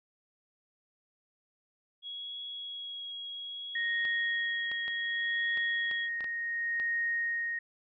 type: tone with vibrato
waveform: sine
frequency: 3322 Hz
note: G#7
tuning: in tune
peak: -38 dBFS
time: 2.02-6.09 s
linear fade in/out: 50 ms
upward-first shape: triangle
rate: 0.64 Hz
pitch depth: 12 cents each way
type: tone with tremolo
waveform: sine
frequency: 1864.7 Hz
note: A#6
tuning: in tune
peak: -28 dBFS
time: 3.75-7.59 s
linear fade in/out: 5 ms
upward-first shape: sine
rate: 0.69 Hz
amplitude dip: 40%
type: clicks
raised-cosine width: 0.3 ms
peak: -28 dBFS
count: 8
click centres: 4.052 / 4.716 / 4.88 / 5.574 / 5.913 / 6.207 / 6.243 / 6.799 s
effects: none